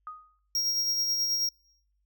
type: tone with exponential decay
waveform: sine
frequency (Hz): 1245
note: D#6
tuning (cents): +1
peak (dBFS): -34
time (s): 0.07-0.39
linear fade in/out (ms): 1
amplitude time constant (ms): 68
type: tone with tremolo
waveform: square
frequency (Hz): 5600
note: F8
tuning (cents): +4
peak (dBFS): -25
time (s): 0.55-1.49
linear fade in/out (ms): 2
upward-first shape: sine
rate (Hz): 9.3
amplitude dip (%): 35
effects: noise-tail reverb RT60 0.7 s tail -24 dB re dry + added 50 Hz sine -70 dBFS peak until 2.05 s